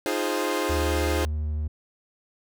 sawtooth chord, F minor seventh, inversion third, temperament equal with one note detuned, 308.3 / 349.2 / 415.3 / 523.3 Hz, Eb4 / F4 / Ab4 / C5, -16 / 0 / 0 / 0 cents, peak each -26 dBFS, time 0.06-1.25 s, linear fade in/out 0 ms
triangle tone with pitch glide, 76.6 to 75.98 Hz, D#2 to D#2, -27 to -41 cents, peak -23 dBFS, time 0.69-1.68 s, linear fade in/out 10 ms, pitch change -14 cents, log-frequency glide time 0.85-1.54 s
effects none

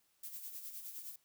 violet noise with tremolo, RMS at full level -45 dBFS, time 0.23-1.16 s, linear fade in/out 5 ms, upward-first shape sine, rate 9.7 Hz, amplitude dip 55%, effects white hiss -75 dBFS RMS until 1.24 s

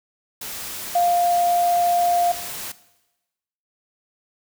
sine tone in noise, 700 Hz, F5, 4 cents sharp, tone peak -15 dBFS, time 0.95-2.32 s, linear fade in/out 5 ms, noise white, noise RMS -32 dBFS, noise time 0.41-2.72 s, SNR +14 dB, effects noise-tail reverb RT60 1.0 s tail -17 dB re dry

